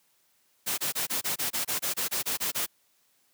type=noise bursts; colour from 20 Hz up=white; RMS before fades=-29 dBFS; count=14; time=0.66-2.665 s; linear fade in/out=20 ms; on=120 ms; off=25 ms; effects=white hiss -68 dBFS RMS until 3.33 s + high-pass 100 Hz 12 dB/octave